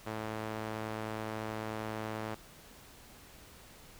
sawtooth tone with band-pass filter, 109.3 Hz, A2, 11 cents flat, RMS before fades -39 dBFS, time 0.06-2.35 s, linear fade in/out 10 ms, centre 900 Hz, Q 0.54, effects pink hiss -55 dBFS RMS until 3.99 s

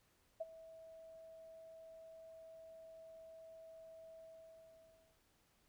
sine tone with ADSR envelope, 650 Hz, E5, 24 cents flat, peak -37 dBFS, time 0.4-5.2 s, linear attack 11 ms, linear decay 28 ms, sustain -17 dB, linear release 1000 ms, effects pink hiss -75 dBFS RMS until 5.68 s

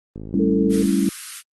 click train, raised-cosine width 3 ms, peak -21 dBFS, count 38, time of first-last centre 0.16-0.855 s, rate 53.2 Hz
sine chord, A dominant seventh, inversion third, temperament equal with one note detuned, 196 / 217.7 / 277.2 / 329.6 Hz, G3 / A3 / C#4 / E4, 0 / -18 / 0 / 0 cents, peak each -19 / -24 / -21 / -23 dBFS, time 0.34-1.09 s, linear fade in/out 2 ms
sine tone, 445.6 Hz, A4, 22 cents sharp, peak -22 dBFS, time 0.39-0.83 s, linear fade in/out 10 ms
white high-pass noise, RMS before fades -32 dBFS, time 0.69-1.43 s, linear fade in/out 50 ms, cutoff 1200 Hz, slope 48 dB/octave
effects Opus 32 kbps

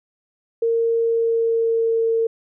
sine tone with pitch glide, 459.8 to 454.3 Hz, A#4 to A#4, -24 to -45 cents, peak -16 dBFS, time 0.62-2.27 s, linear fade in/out 5 ms, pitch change -21 cents, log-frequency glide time 1-2.07 s, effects none

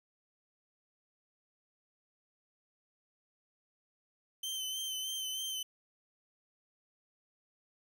sawtooth tone with vibrato, 3088 Hz, G7, 27 cents flat, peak -33 dBFS, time 4.43-5.63 s, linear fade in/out 5 ms, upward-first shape sine, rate 3.2 Hz, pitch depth 33 cents each way, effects none

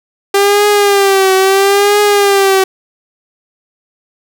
sawtooth tone with vibrato, 396.3 Hz, G4, 19 cents sharp, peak -3 dBFS, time 0.34-2.64 s, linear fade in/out 5 ms, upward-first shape triangle, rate 0.75 Hz, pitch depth 83 cents each way, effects none

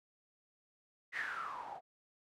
blue noise with low-pass filter sweep, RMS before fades -42 dBFS, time 1.12-1.81 s, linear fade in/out 50 ms, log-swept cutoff 2000 to 710 Hz, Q 9.3, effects none

